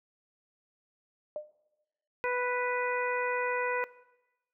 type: tone with exponential decay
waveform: sine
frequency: 603 Hz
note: D5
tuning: 46 cents sharp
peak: -30 dBFS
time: 1.36-1.53 s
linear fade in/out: 1 ms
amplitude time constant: 35 ms
type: harmonic tone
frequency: 493.9 Hz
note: B4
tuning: in tune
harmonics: 1 / 2 / 3 / 4 / 5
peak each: -31 / -34 / -36 / -37 / -38 dBFS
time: 2.24-3.84 s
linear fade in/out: 0 ms
effects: noise-tail reverb RT60 1.0 s tail -19 dB re dry